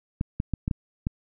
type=clicks; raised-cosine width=5 ms; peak=-13 dBFS; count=6; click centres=0.211 / 0.401 / 0.537 / 0.679 / 0.712 / 1.069 s; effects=none